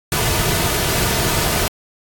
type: noise with comb filter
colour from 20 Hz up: pink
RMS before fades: -18 dBFS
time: 0.12-1.68 s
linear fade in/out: 2 ms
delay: 3.7 ms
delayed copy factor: -0.5
effects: AAC 64 kbps